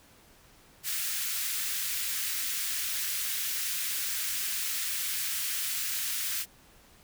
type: high-pass noise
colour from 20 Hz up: white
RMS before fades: -32 dBFS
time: 0.83-6.46 s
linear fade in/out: 50 ms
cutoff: 1500 Hz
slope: 24 dB/octave
effects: pink hiss -58 dBFS RMS until 7.03 s